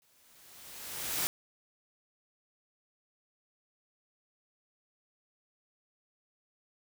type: noise with exponential growth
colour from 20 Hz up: white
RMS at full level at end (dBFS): -30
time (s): 0.02-1.27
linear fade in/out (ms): 0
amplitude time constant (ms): 270
effects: none